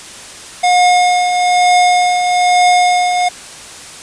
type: tone with tremolo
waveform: square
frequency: 719 Hz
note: F#5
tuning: 50 cents flat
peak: -7 dBFS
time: 0.63-3.29 s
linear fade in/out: 10 ms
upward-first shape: triangle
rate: 1.1 Hz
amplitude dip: 50%
effects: white hiss -32 dBFS RMS until 4.02 s + resampled to 22050 Hz